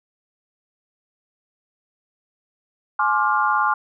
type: chord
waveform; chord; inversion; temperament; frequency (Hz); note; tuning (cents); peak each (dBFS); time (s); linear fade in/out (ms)
sine; D half-diminished seventh; second; just; 845.8 / 1057.2 / 1174.7 / 1409.6; Ab5 / C6 / D6 / F6; +31 / +18 / 0 / +16; -22; 2.99-3.74; 5
effects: none